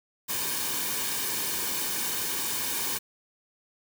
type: noise with comb filter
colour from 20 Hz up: white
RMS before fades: -30 dBFS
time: 0.28-2.99 s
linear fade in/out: 20 ms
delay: 1.5 ms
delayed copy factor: -0.6
effects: none